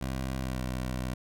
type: tone with pitch glide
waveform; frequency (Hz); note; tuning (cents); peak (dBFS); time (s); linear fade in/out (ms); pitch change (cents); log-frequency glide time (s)
15% pulse; 65.41 to 63.25; C2 to B1; 0 to +42; -25; 0.01-1.14; 5; -58; 0.39-0.6
effects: none